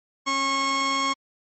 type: tone pair together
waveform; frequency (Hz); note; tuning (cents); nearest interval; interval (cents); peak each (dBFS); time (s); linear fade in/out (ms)
sawtooth; 272.8 / 1091; C#4 / C#6; -28 / -28; 2 octaves; 2400; -27 / -18; 0.26-1.14; 20
effects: MP3 32 kbps